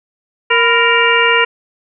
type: harmonic tone with a mistuned harmonic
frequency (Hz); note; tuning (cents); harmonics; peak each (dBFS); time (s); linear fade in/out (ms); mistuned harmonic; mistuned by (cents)
466.2; A#4; 0; 1 / 2 / 3 / 4 / 5 / 6; -16 / -16 / -16 / -16 / -16 / -16; 0.5-1.45; 10; 2; +110
effects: none